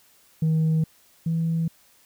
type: tone pair in turn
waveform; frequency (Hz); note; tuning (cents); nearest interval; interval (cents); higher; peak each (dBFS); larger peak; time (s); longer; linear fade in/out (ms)
sine; 159 / 164.23; D#3 / E3; +38 / -6; minor second; 56; second; -16 / -20; first; 0.42-0.84 / 1.26-1.68; neither; 5
effects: tanh soft clip ceiling -17 dBFS + white hiss -58 dBFS RMS until 2.05 s